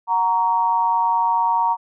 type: tone with amplitude modulation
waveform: sine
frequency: 932.3 Hz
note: A#5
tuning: in tune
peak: -12 dBFS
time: 0.07-1.77 s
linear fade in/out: 50 ms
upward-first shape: sine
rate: 195 Hz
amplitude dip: 75%
effects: none